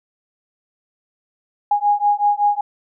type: beating tone pair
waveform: sine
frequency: 821 / 826.3 Hz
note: G#5 / G#5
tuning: -20 / -9 cents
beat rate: 5.3 Hz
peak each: -17 dBFS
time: 1.71-2.61 s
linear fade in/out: 5 ms
effects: none